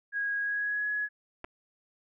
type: tone with pitch glide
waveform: sine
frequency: 1646 to 1684.5 Hz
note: G#6 to G#6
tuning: -16 to +24 cents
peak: -28 dBFS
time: 0.12-1.09 s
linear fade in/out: 50 ms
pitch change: +40 cents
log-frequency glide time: 0.38-0.88 s
type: clicks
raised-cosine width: 0.5 ms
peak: -26 dBFS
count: 2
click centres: 1.443 / 1.446 s
effects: none